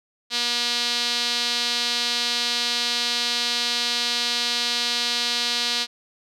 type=tone with band-pass filter; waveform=sawtooth; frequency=240 Hz; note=B3; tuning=49 cents flat; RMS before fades=-24 dBFS; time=0.3-5.87 s; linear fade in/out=50 ms; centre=4100 Hz; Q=3; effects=none